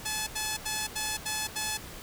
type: tone bursts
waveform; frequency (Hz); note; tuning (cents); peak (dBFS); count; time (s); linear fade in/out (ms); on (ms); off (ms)
5% pulse; 861; A5; -38; -18; 6; 0.05-1.775; 10; 220; 81
effects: pink hiss -44 dBFS RMS until 2.02 s